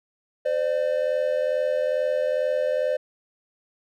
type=tone pair together; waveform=triangle; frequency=515.7 / 598 Hz; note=C5 / D5; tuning=-25 / +31 cents; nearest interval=minor third; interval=256 cents; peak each=-22 / -22 dBFS; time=0.45-2.97 s; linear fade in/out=10 ms; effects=none